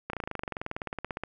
slowing click train, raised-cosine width 0.5 ms, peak -18 dBFS, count 25, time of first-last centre 0.1-1.236 s, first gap 33 ms, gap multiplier 1.03, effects none

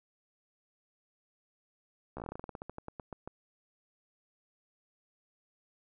slowing click train, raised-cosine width 1 ms, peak -27 dBFS, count 20, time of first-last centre 2.17-3.276 s, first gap 14 ms, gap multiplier 1.14, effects none

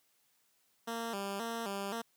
10% pulse tone with vibrato, 213.7 Hz, G#3, 50 cents sharp, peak -28 dBFS, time 0.87-2.02 s, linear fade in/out 10 ms, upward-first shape square, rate 1.9 Hz, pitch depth 130 cents each way, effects white hiss -73 dBFS RMS until 2.16 s + high-pass 100 Hz 12 dB/octave

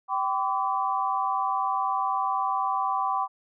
sine tone cluster, 778 / 1010 / 1150 Hz, G5 / B5 / D6, -13 / +39 / -37 cents, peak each -28 dBFS, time 0.08-3.28 s, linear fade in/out 50 ms, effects none

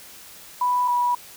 sine tone pair in turn, 987.8 / 974.8 Hz, B5 / B5, 0 / -23 cents, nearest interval unison, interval 23 cents, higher first, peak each -18 dBFS, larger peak neither, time 0.61-0.88 / 0.88-1.15 s, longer neither, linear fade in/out 5 ms, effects white hiss -44 dBFS RMS until 1.36 s

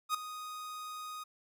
45% pulse tone with ADSR envelope, 1244.5 Hz, D#6, in tune, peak -27 dBFS, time 0.09-1.24 s, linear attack 54 ms, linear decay 5 ms, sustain -14 dB, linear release 12 ms, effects none

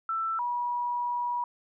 sine tone pair in turn, 1330 / 967.7 Hz, E6 / B5, +15 / -36 cents, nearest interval tritone, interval 551 cents, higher first, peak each -27 dBFS, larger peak neither, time 0.09-0.39 / 0.39-1.44 s, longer second, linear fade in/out 2 ms, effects none

